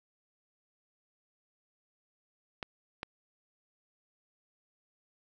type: clicks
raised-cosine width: 0.3 ms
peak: -20 dBFS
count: 2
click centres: 2.628 / 3.031 s
effects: none